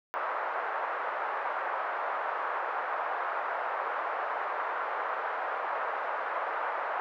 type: band-pass noise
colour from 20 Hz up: white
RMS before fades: -33 dBFS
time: 0.14-7 s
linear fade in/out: 0 ms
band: 560 to 1400 Hz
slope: 24 dB/octave
effects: none